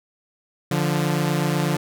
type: tone pair together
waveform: sawtooth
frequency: 146.54 / 174.61 Hz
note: D3 / F3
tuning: -3 / 0 cents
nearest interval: minor third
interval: 303 cents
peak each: -18 / -19 dBFS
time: 0.71-1.77 s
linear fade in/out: 5 ms
effects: none